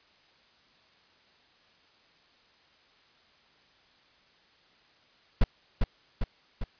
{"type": "noise with echo", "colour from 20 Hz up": "brown", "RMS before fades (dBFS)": -18, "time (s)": [5.41, 5.44], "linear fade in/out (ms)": 5, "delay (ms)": 400, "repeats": 3, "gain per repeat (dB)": -4, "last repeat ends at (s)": 6.64, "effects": ["white hiss -62 dBFS RMS until 6.79 s", "resampled to 11025 Hz"]}